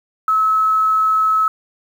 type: tone with quantisation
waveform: sine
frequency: 1293 Hz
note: E6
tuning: 34 cents flat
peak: -12 dBFS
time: 0.28-1.48 s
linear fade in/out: 2 ms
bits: 7
effects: none